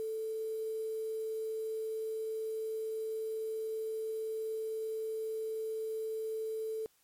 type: tone with quantisation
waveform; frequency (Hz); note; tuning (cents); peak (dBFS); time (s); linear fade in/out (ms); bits
sine; 440.1; A4; 0; -34; 0-6.86; 0; 9
effects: white hiss -70 dBFS RMS until 7.03 s + MP3 64 kbps